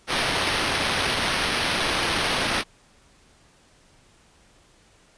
white noise with sample-and-hold, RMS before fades -24 dBFS, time 0.07-2.64 s, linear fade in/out 50 ms, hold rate 7350 Hz, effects pink hiss -57 dBFS RMS until 5.17 s + resampled to 22050 Hz

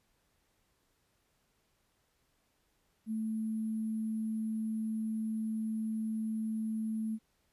sine tone with sample-and-hold, 220 Hz, A3, in tune, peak -32 dBFS, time 3.06-7.19 s, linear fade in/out 50 ms, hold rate 11025 Hz, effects pink hiss -75 dBFS RMS until 7.52 s + resampled to 32000 Hz

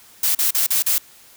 blue noise bursts, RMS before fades -18 dBFS, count 5, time 0.23-0.982 s, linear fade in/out 5 ms, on 120 ms, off 38 ms, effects white hiss -48 dBFS RMS until 1.36 s

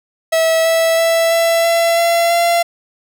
45% pulse tone with pitch steps, 650 / 655.7 / 661.4 / 667.1 / 672.9 / 678.8 / 684.7 Hz, E5 / E5 / E5 / E5 / E5 / F5 / F5, -24 / -9 / +6 / +20 / +35 / -49 / -34 cents, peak -11 dBFS, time 0.32-2.63 s, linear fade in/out 10 ms, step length 330 ms, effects none

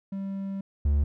triangle tone pair in turn, 195.2 / 72.24 Hz, G3 / D2, -7 / -28 cents, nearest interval octave + perfect fourth, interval 1721 cents, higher first, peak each -28 / -18 dBFS, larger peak second, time 0.12-0.61 / 0.85-1.04 s, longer first, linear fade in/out 5 ms, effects none

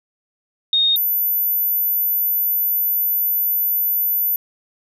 sine tone pair in turn, 3707 / 13996 Hz, A#7 / A9, -10 / -10 cents, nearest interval octave + major seventh, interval 2300 cents, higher second, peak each -13 / -16 dBFS, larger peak first, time 0.73-0.96 / 0.96-4.36 s, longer second, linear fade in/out 2 ms, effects none

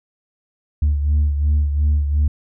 sine beating tone pair, 73.42 / 76.22 Hz, D2 / D#2, 0 / -35 cents, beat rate 2.8 Hz, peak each -13 / -21 dBFS, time 0.82-2.28 s, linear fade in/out 5 ms, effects tanh soft clip ceiling -11 dBFS

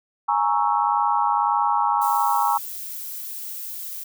sine chord, A# half-diminished seventh, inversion third, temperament equal, 830.6 / 932.3 / 1108.7 / 1318.5 Hz, G#5 / A#5 / C#6 / E6, 0 / 0 / 0 / 0 cents, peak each -22 / -22 / -24 / -27 dBFS, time 0.28-2.58 s, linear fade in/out 10 ms
violet noise, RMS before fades -33 dBFS, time 2.01-4.04 s, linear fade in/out 10 ms
effects none

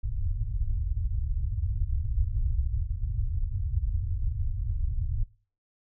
pink low-pass noise, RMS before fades -28 dBFS, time 0.03-5.24 s, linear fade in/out 10 ms, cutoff 110 Hz, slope 48 dB/octave, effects noise-tail reverb RT60 0.4 s tail -20 dB re dry

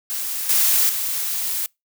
blue noise with level steps, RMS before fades -26 / -17 / -24 dBFS, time 0.1-1.66 s, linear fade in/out 0 ms, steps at 0.49 / 0.89 s, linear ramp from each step 5 ms, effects noise-tail reverb RT60 0.2 s tail -26 dB re dry

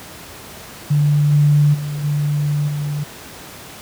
sine tone with level steps, 146.83 Hz, D3, in tune, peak -11 / -9 / -21 / -15 / -19 dBFS, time 0.9-3.04 s, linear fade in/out 10 ms, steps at 1.31 / 1.73 / 2.03 / 2.67 s, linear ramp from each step 20 ms, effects pink hiss -36 dBFS RMS until 3.81 s + high-pass 80 Hz 12 dB/octave

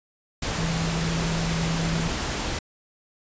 sine tone in noise, 164.81 Hz, E3, in tune, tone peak -25 dBFS, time 0.58-2.08 s, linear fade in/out 5 ms, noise pink, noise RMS -28 dBFS, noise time 0.42-2.59 s, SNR 0 dB, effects resampled to 16000 Hz

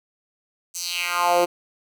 10% pulse tone with high-pass filter sweep, 175.5 Hz, F3, 9 cents sharp, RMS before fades -22 dBFS, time 0.74-1.46 s, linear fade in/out 20 ms, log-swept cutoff 7200 to 380 Hz, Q 2.8, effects none

